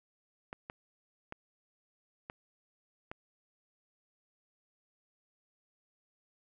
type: clicks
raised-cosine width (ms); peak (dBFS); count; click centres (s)
0.5; -26; 5; 0.529 / 0.699 / 1.324 / 2.299 / 3.115
effects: none